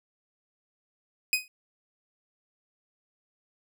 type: tone with exponential decay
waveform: sawtooth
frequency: 2505 Hz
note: D#7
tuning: 11 cents sharp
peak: -15 dBFS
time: 1.33-1.48 s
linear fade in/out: 1 ms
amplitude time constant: 32 ms
effects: none